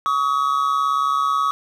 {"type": "tone pair together", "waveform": "triangle", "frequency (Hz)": [1130, 1268.4], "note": ["C#6", "D#6"], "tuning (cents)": [33, 33], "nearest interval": "major second", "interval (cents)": 200, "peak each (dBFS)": -18, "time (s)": [0.06, 1.51], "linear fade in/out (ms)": 0, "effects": []}